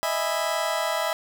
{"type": "chord", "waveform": "30% pulse", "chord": "E major seventh", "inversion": "third", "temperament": "just", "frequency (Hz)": [618.1, 659.3, 824.1, 988.9], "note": ["D#5", "E5", "G#5", "B5"], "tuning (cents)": [-12, 0, -14, 2], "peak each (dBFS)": [-27, -25, -30, -28], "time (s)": [0.03, 1.13], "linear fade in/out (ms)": 0, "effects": []}